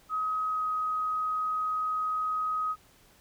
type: tone with pitch glide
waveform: sine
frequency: 1267 to 1259.7 Hz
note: D#6 to D#6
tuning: +31 to +21 cents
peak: -27 dBFS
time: 0.09-2.76 s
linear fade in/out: 50 ms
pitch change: -10 cents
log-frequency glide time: 0.47-0.65 s
effects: pink hiss -60 dBFS RMS until 3.2 s